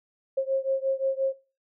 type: beating tone pair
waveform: sine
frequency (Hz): 534 / 539.7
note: C5 / C#5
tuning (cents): +35 / -46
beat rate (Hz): 5.7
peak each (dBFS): -26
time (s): 0.37-1.33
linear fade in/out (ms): 10
effects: noise-tail reverb RT60 0.3 s tail -18 dB re dry